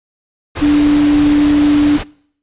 sine tone in noise, 293.7 Hz, D4, in tune, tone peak -7 dBFS, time 0.61-1.98 s, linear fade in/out 20 ms, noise pink, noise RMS -22 dBFS, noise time 0.55-2.04 s, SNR +12 dB, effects noise-tail reverb RT60 0.6 s tail -23 dB re dry + resampled to 8000 Hz

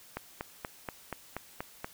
click train, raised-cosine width 0.5 ms, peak -20 dBFS, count 8, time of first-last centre 0.17-1.845 s, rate 4.18 Hz, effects white hiss -55 dBFS RMS until 1.93 s

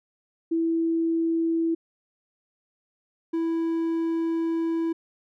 sine / triangle tone pair in turn, 329.6 / 329.6 Hz, E4 / E4, 0 / 0 cents, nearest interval unison, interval 0 cents, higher neither, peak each -21 dBFS, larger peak neither, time 0.51-1.75 / 3.33-4.93 s, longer second, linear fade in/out 10 ms, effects none

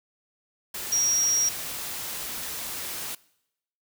sine tone in noise, 5670 Hz, F8, 25 cents sharp, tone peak -21 dBFS, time 0.92-1.49 s, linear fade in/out 5 ms, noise white, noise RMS -34 dBFS, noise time 0.74-3.15 s, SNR +10 dB, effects noise-tail reverb RT60 0.8 s tail -22 dB re dry

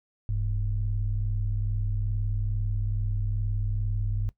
sine tone pair together, 40.36 / 102.7 Hz, E1 / G#2, -36 / -19 cents, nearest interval octave + major third, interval 1617 cents, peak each -27 dBFS, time 0.29-4.29 s, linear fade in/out 0 ms, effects noise-tail reverb RT60 0.1 s tail -18 dB re dry + tanh soft clip ceiling -17 dBFS

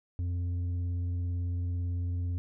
sine tone with tanh clipping, 88.2 Hz, F2, 18 cents sharp, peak -30 dBFS, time 0.19-2.38 s, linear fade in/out 0 ms, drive 5 dB, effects none

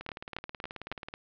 two click trains, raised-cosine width 0.3 ms, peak -23 / -18 dBFS, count 22 / 4, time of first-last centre 0.01-1.139 / 0.09-0.916 s, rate 18.6 / 3.63 Hz, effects low-pass 4000 Hz 12 dB/octave

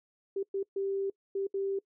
sine tone bursts at uneven times, 392 Hz, G4, in tune, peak -29 dBFS, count 5, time 0.36-0.43 / 0.54-0.63 / 0.76-1.1 / 1.35-1.47 / 1.54-1.79 s, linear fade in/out 5 ms, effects noise-tail reverb RT60 0.1 s tail -23 dB re dry

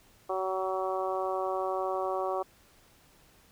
harmonic tone, 188.4 Hz, F#3, 32 cents sharp, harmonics 2 / 3 / 4 / 5 / 6 / 7, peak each -34 / -34 / -34 / -40 / -36 / -46 dBFS, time 0.29-2.43 s, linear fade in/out 10 ms, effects pink hiss -61 dBFS RMS until 3.51 s

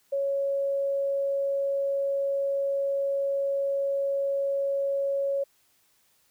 sine tone, 554.4 Hz, C#5, in tune, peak -24 dBFS, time 0.12-5.44 s, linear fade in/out 10 ms, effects white hiss -66 dBFS RMS until 6.3 s

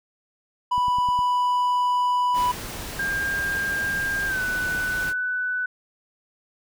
triangle tone, 987.8 Hz, B5, in tune, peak -17 dBFS, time 0.71-2.52 s, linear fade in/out 10 ms
click train, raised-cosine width 5 ms, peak -25 dBFS, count 5, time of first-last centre 0.78-1.19 s, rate 9.75 Hz
pink noise, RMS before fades -34 dBFS, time 2.33-5.14 s, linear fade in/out 50 ms
sine tone with pitch glide, 1601 to 1493.8 Hz, G6 to F#6, +36 to +16 cents, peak -23 dBFS, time 2.99-5.66 s, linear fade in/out 5 ms, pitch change -120 cents, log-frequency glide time 4.26-4.42 s
effects none

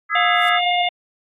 sine chord, E major seventh, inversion third, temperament equal with one note detuned, 1244.5 / 1318.5 / 1661.2 / 2023 Hz, D#6 / E6 / G#6 / B6, 0 / 0 / 0 / +41 cents, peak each -22 dBFS, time 0.09-0.6 s, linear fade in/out 50 ms
harmonic tone, 710 Hz, F5, 28 cents sharp, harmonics 1 / 3 / 4 / 5, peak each -19 / -24 / -25 / -26 dBFS, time 0.15-0.89 s, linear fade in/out 5 ms
violet noise with exponential growth, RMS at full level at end -32 dBFS, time 0.22-0.49 s, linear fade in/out 2 ms, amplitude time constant 57 ms
effects AAC 32 kbps

